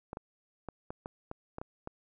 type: clicks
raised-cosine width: 1 ms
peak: -25 dBFS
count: 9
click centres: 0.131 / 0.171 / 0.687 / 0.905 / 1.059 / 1.314 / 1.584 / 1.615 / 1.874 s
effects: none